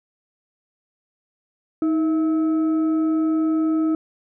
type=tone with frequency modulation; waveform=sine; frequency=316.1 Hz; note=D#4; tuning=27 cents sharp; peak=-17 dBFS; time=1.82-3.95 s; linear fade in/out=2 ms; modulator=979 Hz; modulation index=0.24; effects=none